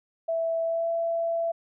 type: tone with pitch glide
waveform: sine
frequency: 659.3 to 668.9 Hz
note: E5 to E5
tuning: 0 to +25 cents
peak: -24 dBFS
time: 0.28-1.52 s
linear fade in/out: 10 ms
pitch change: +25 cents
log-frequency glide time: 0.63-0.89 s
effects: none